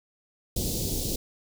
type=band-stop noise; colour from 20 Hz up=pink; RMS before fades=-29 dBFS; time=0.56-1.16 s; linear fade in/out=5 ms; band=500 to 4000 Hz; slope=24 dB/octave; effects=none